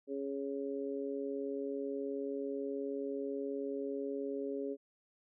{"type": "harmonic tone", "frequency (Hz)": 138.59, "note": "C#3", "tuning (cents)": 0, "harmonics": [2, 3, 4], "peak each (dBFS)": [-40, -38, -44], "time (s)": [0.07, 4.77], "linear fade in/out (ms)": 50, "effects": []}